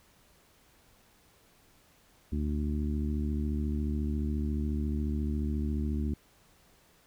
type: harmonic tone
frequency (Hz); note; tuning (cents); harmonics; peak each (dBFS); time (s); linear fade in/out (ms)
74.2; D2; +18; 1 / 2 / 3 / 4 / 5; -30 / -40 / -34 / -39 / -45; 2.32-6.14; 5
effects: pink hiss -63 dBFS RMS until 7.06 s